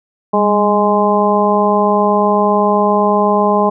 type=harmonic tone with a mistuned harmonic; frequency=207.8 Hz; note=G#3; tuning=1 cent sharp; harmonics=1 / 2 / 3 / 4 / 5; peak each=-16 / -16 / -16 / -16 / -16 dBFS; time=0.33-3.7 s; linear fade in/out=10 ms; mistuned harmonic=1; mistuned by=-49 cents; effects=none